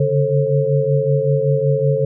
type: tone cluster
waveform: sine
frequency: 139.6 / 144.9 / 441.7 / 535 Hz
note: C#3 / D3 / A4 / C5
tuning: +13 / -23 / +7 / +38 cents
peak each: -19 dBFS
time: 0-2.05 s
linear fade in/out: 5 ms
effects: none